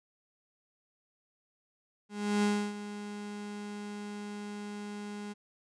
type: tone with ADSR envelope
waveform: 35% pulse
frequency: 206.5 Hz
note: G#3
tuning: 10 cents flat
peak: -23 dBFS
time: 2.09-5.34 s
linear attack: 340 ms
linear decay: 300 ms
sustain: -14 dB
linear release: 23 ms
effects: resampled to 22050 Hz